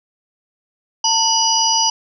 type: harmonic tone with a mistuned harmonic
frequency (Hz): 978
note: B5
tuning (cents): -17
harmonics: 1 / 3 / 5 / 6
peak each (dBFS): -18 / -22 / -18 / -18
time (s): 1.04-1.9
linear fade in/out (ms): 5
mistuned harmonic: 1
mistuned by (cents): -150
effects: none